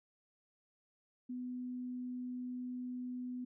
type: tone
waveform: sine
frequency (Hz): 249.5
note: B3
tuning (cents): +18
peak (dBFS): -39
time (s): 1.29-3.45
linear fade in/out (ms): 10
effects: none